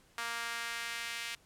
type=tone with high-pass filter sweep; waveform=sawtooth; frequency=233.1 Hz; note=A#3; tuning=in tune; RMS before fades=-39 dBFS; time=0.18-1.35 s; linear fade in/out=2 ms; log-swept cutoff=1300 to 2300 Hz; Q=1.5; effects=pink hiss -65 dBFS RMS until 1.45 s + low-pass 12000 Hz 12 dB/octave